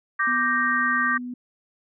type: chord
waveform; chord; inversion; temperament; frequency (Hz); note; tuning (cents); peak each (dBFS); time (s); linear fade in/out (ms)
sine; G minor; second; equal; 1174.7 / 1568 / 1864.7; D6 / G6 / Bb6; 0 / 0 / 0; -24; 0.19-1.18; 10
type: tone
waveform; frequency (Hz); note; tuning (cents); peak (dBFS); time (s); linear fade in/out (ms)
sine; 246.9; B3; 0; -30; 0.27-1.34; 5
effects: none